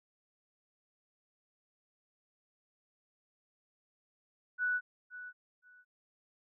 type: tone with echo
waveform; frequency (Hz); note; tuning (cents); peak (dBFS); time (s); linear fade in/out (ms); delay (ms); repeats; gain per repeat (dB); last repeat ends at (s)
sine; 1480; F#6; 0; -29; 4.58-4.81; 50; 520; 2; -14; 5.85
effects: none